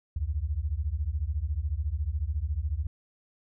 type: beating tone pair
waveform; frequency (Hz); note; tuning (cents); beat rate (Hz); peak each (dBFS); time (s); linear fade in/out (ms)
sine; 67.8 / 81.8; C#2 / E2; -38 / -13; 14; -30; 0.16-2.87; 5
effects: none